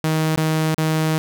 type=tone with dropouts; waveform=sawtooth; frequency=157.7 Hz; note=D#3; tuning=24 cents sharp; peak=-13 dBFS; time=0.04-1.18 s; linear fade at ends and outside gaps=0 ms; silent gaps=0.36-0.375 / 0.745-0.78 s; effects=none